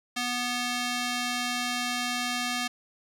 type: tone with band-pass filter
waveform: square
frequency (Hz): 245.3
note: B3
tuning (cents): -12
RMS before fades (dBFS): -30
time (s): 0.16-2.68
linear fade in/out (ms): 10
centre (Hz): 3800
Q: 0.61
effects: none